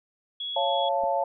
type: tone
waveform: sine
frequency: 3351 Hz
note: G#7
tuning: 15 cents sharp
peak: -30 dBFS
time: 0.4-0.89 s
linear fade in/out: 5 ms
type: chord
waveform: sine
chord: Db augmented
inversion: none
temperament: equal with one note detuned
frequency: 554.4 / 688.8 / 880 Hz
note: Db5 / F5 / A5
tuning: 0 / -24 / 0 cents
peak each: -27 dBFS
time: 0.56-1.24 s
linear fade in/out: 5 ms
type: clicks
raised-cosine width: 2 ms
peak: -33 dBFS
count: 2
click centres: 1.036 / 1.04 s
effects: none